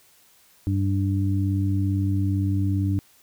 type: harmonic tone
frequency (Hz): 97.7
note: G2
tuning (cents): -5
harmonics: 1 / 2 / 3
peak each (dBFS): -21 / -30 / -27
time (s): 0.67-2.99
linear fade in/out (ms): 0
effects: white hiss -57 dBFS RMS until 3.22 s